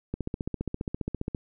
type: click train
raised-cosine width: 3 ms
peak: -17 dBFS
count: 19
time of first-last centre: 0.14-1.348 s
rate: 14.9 Hz
effects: none